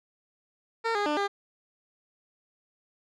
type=tone with pitch steps; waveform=15% pulse; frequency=455.8 / 410.3 / 298.2 / 401.5 Hz; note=A#4 / G#4 / D4 / G4; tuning=-39 / -21 / +27 / +41 cents; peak=-19 dBFS; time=0.84-1.28 s; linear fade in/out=20 ms; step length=110 ms; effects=low-pass 4000 Hz 12 dB/octave